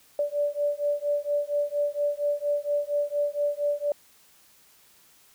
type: beating tone pair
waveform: sine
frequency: 580 / 584.3 Hz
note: D5 / D5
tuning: -22 / -9 cents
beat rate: 4.3 Hz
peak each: -27 dBFS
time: 0.19-3.92 s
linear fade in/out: 2 ms
effects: white hiss -58 dBFS RMS until 5.34 s